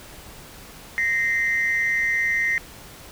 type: tone pair together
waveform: sine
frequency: 1856 / 2074 Hz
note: A#6 / C7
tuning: -8 / -16 cents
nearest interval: major second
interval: 192 cents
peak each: -21 dBFS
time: 0.98-2.58 s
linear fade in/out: 0 ms
effects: tanh soft clip ceiling -14 dBFS + pink hiss -43 dBFS RMS until 3.11 s